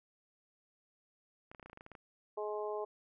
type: clicks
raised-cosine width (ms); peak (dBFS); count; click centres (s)
0.5; -36; 12; 1.515 / 1.548 / 1.597 / 1.628 / 1.66 / 1.698 / 1.731 / 1.774 / 1.809 / 1.864 / 1.917 / 1.952
type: harmonic tone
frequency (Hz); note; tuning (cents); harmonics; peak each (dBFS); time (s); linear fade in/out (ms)
210.6; G#3; +24; 2 / 3 / 4 / 5; -38 / -42 / -44 / -46; 2.37-2.85; 10
effects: none